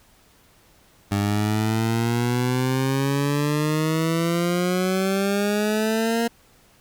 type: exponential sweep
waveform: 20% pulse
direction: up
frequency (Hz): 100 to 234.2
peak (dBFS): -15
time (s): 1.11-6.28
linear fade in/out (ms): 10
effects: pink hiss -56 dBFS RMS until 6.8 s